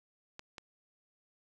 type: clicks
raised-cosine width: 0.2 ms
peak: -27 dBFS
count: 2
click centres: 0.394 / 0.582 s
effects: none